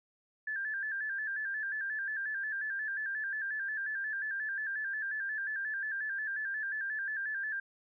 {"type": "tone with vibrato", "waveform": "sine", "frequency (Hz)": 1661.2, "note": "G#6", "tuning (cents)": 0, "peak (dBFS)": -33, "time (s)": [0.47, 7.6], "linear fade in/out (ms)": 5, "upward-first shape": "square", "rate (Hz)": 5.6, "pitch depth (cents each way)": 73, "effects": []}